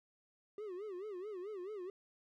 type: tone with vibrato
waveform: triangle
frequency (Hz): 392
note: G4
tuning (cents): 0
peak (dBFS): -40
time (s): 0.58-1.9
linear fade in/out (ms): 2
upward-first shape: sine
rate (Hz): 4.6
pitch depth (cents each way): 180
effects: none